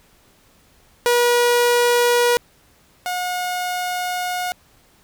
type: tone pair in turn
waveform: sawtooth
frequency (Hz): 482.1 / 722.3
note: B4 / F#5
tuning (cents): -42 / -42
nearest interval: perfect fifth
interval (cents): 700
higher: second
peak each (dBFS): -10 / -18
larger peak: first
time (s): 1.06-2.37 / 3.06-4.52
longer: second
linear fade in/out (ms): 0
effects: pink hiss -55 dBFS RMS until 5.03 s